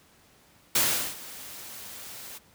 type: noise with ADSR envelope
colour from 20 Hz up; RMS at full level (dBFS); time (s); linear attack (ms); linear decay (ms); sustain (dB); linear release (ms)
white; -22; 0.75-2.39; 5; 390; -20; 22
effects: pink hiss -59 dBFS RMS until 2.54 s + high-pass 60 Hz 12 dB/octave